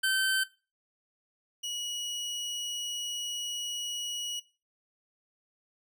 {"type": "tone pair in turn", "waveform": "25% pulse", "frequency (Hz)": [1544, 2915], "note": ["G6", "F#7"], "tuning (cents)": [-27, -26], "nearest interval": "major seventh", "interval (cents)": 1101, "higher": "second", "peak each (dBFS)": [-21, -30], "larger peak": "first", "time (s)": [[0.03, 0.44], [1.63, 4.4]], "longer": "second", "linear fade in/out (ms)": 10, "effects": ["noise-tail reverb RT60 0.3 s tail -18 dB re dry"]}